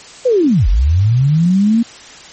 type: linear two-way sweep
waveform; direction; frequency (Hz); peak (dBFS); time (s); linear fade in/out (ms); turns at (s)
sine; down then up; 527 to 41.25 to 237; -8; 0.25-1.83; 10; 0.68
effects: white hiss -36 dBFS RMS until 2.32 s + MP3 32 kbps